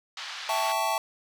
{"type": "band-pass noise", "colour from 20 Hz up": "white", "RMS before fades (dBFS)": -38, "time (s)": [0.17, 0.72], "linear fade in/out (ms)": 2, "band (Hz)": [830, 4700], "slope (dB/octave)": 24}
{"type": "chord", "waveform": "square", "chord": "A dominant seventh", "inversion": "second", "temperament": "equal with one note detuned", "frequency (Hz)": [659.3, 784, 880, 1119.7], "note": ["E5", "G5", "A5", "C#6"], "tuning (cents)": [0, 0, 0, 17], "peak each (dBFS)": [-32, -33, -29, -32], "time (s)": [0.49, 0.98], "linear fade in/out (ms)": 2}
{"effects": []}